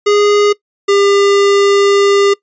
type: tone pair in turn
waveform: square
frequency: 412.2 / 400.7 Hz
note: G#4 / G4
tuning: -13 / +38 cents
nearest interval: unison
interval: 49 cents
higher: first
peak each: -8 dBFS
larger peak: neither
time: 0.06-0.53 / 0.88-2.34 s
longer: second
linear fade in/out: 10 ms
effects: noise-tail reverb RT60 0.1 s tail -21 dB re dry + resampled to 16000 Hz